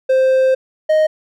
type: tone pair in turn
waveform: triangle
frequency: 523.3 / 622.3 Hz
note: C5 / D#5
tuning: 0 / 0 cents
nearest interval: minor third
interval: 300 cents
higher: second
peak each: -8 dBFS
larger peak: neither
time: 0.09-0.55 / 0.89-1.07 s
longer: first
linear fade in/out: 10 ms
effects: none